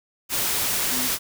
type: tone in noise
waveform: sine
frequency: 253.8 Hz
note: B3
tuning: 47 cents sharp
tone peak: -31 dBFS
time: 0.89-1.1 s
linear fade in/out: 50 ms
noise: white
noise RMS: -24 dBFS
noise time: 0.29-1.19 s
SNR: -10 dB
effects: none